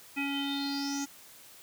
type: tone with low-pass filter sweep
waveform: square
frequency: 279.9 Hz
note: C#4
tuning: 17 cents sharp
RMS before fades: -33 dBFS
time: 0.16-1.06 s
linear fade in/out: 20 ms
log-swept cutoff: 2400 to 6700 Hz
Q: 9.3
effects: white hiss -53 dBFS RMS until 1.62 s + high-pass 60 Hz 12 dB/octave